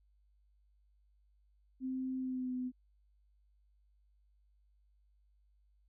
sine tone with pitch glide, 260 to 252.6 Hz, C4 to B3, -11 to +39 cents, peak -35 dBFS, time 1.8-2.72 s, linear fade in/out 50 ms, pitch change -50 cents, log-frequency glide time 2.18-2.54 s, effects added 50 Hz sine -67 dBFS peak until 5.88 s

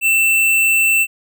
square tone, 2674 Hz, E7, 24 cents sharp, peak -12 dBFS, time 0.01-1.07 s, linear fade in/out 50 ms, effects none

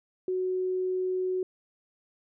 sine tone, 370 Hz, F#4, in tune, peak -26 dBFS, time 0.28-1.43 s, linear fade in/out 2 ms, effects none

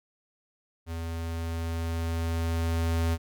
square tone with level ramp, 82.8 Hz, E2, 8 cents sharp, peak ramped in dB -33 to -24 dBFS, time 0.86-3.18 s, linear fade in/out 50 ms, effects none

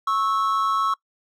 triangle tone pair together, 1100 / 1308.1 Hz, C#6 / E6, -14 / -14 cents, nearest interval minor third, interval 300 cents, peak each -20 / -21 dBFS, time 0.07-0.94 s, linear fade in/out 5 ms, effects noise-tail reverb RT60 0.1 s tail -23 dB re dry

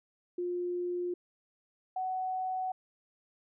sine tone pair in turn, 354.3 / 747.1 Hz, F4 / F#5, +25 / +17 cents, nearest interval octave + minor second, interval 1292 cents, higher second, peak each -31 / -31 dBFS, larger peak neither, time 0.38-1.14 / 1.96-2.72 s, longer neither, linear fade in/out 5 ms, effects none

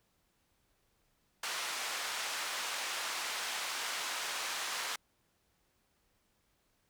pink band-pass noise, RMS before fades -38 dBFS, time 1.43-4.96 s, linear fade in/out 5 ms, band 1000 to 8000 Hz, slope 12 dB/octave, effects pink hiss -75 dBFS RMS until 6.89 s

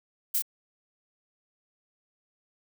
violet noise with echo, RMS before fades -26 dBFS, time 0.34-0.39 s, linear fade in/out 10 ms, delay 33 ms, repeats 1, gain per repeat -3 dB, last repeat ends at 0.423 s, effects none

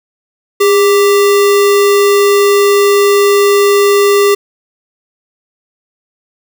sine tone with sample-and-hold, 405.4 Hz, G#4, 42 cents flat, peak -5 dBFS, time 0.6-4.35 s, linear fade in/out 10 ms, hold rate 1575 Hz, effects none

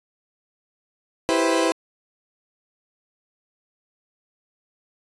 30% pulse chord, C major seventh, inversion first, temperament equal, 329.6 / 392 / 493.9 / 523.3 Hz, E4 / G4 / B4 / C5, 0 / 0 / 0 / 0 cents, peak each -19 / -24 / -22 / -22 dBFS, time 1.29-1.72 s, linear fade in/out 0 ms, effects resampled to 24000 Hz

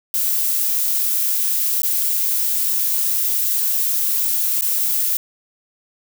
violet noise with dropouts, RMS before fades -19 dBFS, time 0.14-5.17 s, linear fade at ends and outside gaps 2 ms, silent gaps 1.82-1.832 / 4.611-4.621 s, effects none

